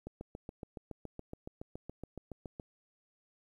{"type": "click train", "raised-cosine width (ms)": 2, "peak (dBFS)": -29, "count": 19, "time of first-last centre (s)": [0.07, 2.598], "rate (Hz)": 7.12, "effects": ["11-bit"]}